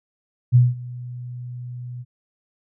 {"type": "tone with ADSR envelope", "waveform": "sine", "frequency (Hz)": 123.2, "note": "B2", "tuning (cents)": -4, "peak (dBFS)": -8, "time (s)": [0.52, 2.05], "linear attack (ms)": 34, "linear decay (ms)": 190, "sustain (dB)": -22, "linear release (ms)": 41, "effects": []}